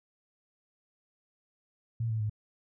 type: tone with pitch steps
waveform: sine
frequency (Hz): 114.9 / 110.67 / 106.59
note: A#2 / A2 / G#2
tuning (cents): -25 / +11 / +45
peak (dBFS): -28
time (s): 2-2.297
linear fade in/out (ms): 5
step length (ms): 99
effects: none